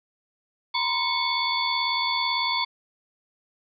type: tone cluster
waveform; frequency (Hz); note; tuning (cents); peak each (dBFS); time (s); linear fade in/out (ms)
sine; 947 / 1025 / 2207 / 3461 / 4475; A#5 / C6 / C#7 / A7 / C#8; +27 / -36 / -8 / -29 / +16; -29; 0.74-2.65; 10
effects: none